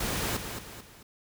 pink noise with echo, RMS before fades -31 dBFS, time 0-0.37 s, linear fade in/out 5 ms, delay 220 ms, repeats 3, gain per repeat -7 dB, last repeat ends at 1.03 s, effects none

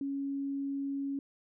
sine tone, 277.2 Hz, C#4, in tune, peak -32 dBFS, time 0.01-1.19 s, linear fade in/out 2 ms, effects none

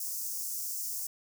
white high-pass noise, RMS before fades -36 dBFS, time 0-1.07 s, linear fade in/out 5 ms, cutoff 5300 Hz, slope 48 dB/octave, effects none

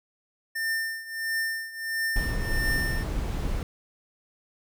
square tone with tremolo, 1800 Hz, A6, 39 cents sharp, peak -25 dBFS, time 0.55-3.04 s, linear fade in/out 10 ms, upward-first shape triangle, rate 1.5 Hz, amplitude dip 85%
brown noise, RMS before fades -28 dBFS, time 2.16-3.63 s, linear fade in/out 2 ms
effects none

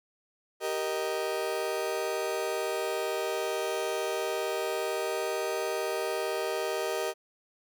35% pulse chord, Eb major, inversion first, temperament just, 388.9 / 466.7 / 622.3 Hz, G4 / Bb4 / Eb5, -14 / +2 / 0 cents, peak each -32 dBFS, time 0.6-7.14 s, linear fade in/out 50 ms, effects none

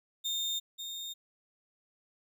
35% pulse tone pair in turn, 3640 / 3663 Hz, A#7 / A#7, -42 / -31 cents, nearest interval unison, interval 11 cents, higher second, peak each -29 / -36 dBFS, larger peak first, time 0.24-0.6 / 0.78-1.14 s, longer neither, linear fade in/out 20 ms, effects none

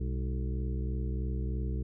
harmonic tone with a mistuned harmonic, 63.1 Hz, B1, 38 cents sharp, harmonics 1 / 2 / 3 / 5 / 6 / 7, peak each -31 / -37 / -41 / -45 / -47 / -48 dBFS, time 0-1.83 s, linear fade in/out 10 ms, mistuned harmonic 3, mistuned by +130 cents, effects none

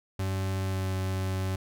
40% pulse tone with pitch glide, 95.6 to 94.61 Hz, G2 to F#2, -43 to +39 cents, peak -27 dBFS, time 0.19-1.56 s, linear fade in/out 5 ms, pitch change -18 cents, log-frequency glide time 0.65-0.86 s, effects none

